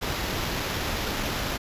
pink noise with sample-and-hold, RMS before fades -29 dBFS, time 0.01-1.58 s, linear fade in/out 20 ms, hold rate 8820 Hz, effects resampled to 32000 Hz

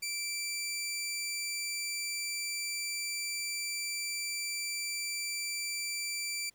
15% pulse tone, 2340 Hz, D7, 7 cents flat, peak -27 dBFS, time 0.02-6.5 s, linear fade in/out 10 ms, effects pink hiss -69 dBFS RMS until 6.54 s

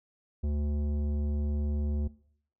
triangle tone with tanh clipping, 73.42 Hz, D2, in tune, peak -29 dBFS, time 0.43-2.08 s, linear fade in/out 10 ms, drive 17 dB, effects noise-tail reverb RT60 0.6 s tail -20 dB re dry

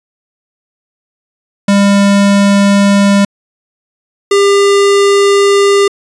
square tone pair in turn, 200.1 / 400.2 Hz, G3 / G4, +36 / +36 cents, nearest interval octave, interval 1200 cents, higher second, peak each -6 dBFS, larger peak neither, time 1.68-3.25 / 4.31-5.88 s, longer neither, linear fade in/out 5 ms, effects resampled to 22050 Hz

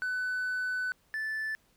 triangle tone pair in turn, 1500 / 1753.2 Hz, F#6 / A6, +23 / -7 cents, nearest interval minor third, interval 270 cents, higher second, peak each -27 / -29 dBFS, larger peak first, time 0.02-0.92 / 1.14-1.55 s, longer first, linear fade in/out 0 ms, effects tanh soft clip ceiling -24 dBFS + pink hiss -68 dBFS RMS until 1.76 s

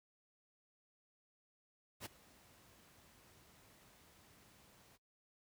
pink noise with ADSR envelope, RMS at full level -44 dBFS, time 2-4.98 s, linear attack 54 ms, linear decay 17 ms, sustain -21 dB, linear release 29 ms, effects noise-tail reverb RT60 0.1 s tail -19 dB re dry + high-pass 60 Hz 12 dB/octave

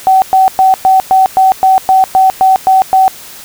sine tone bursts, 761 Hz, F#5, 48 cents sharp, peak -3 dBFS, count 12, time 0.07-3.08 s, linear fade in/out 0 ms, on 150 ms, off 110 ms, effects white hiss -31 dBFS RMS until 3.44 s

